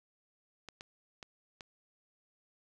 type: clicks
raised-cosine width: 0.2 ms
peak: -28 dBFS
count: 4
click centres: 0.687 / 0.809 / 1.228 / 1.608 s
effects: none